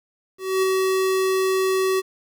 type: tone with ADSR envelope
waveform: square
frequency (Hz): 378.9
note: F#4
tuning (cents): +41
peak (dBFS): -17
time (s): 0.38-2.02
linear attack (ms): 250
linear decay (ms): 6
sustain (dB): -2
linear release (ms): 32
effects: 9-bit